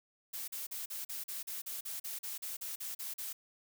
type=noise bursts; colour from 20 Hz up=blue; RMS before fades=-41 dBFS; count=16; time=0.33-3.33 s; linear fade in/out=10 ms; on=150 ms; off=40 ms; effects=none